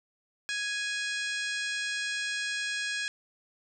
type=harmonic tone with a mistuned harmonic; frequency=830.6 Hz; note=G#5; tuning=in tune; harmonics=2 / 3 / 4 / 5 / 6 / 7 / 8 / 9 / 10; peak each=-33 / -37 / -39 / -41 / -43 / -44 / -45 / -46 / -47 dBFS; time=0.49-3.08 s; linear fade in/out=0 ms; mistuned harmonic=7; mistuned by=-73 cents; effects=none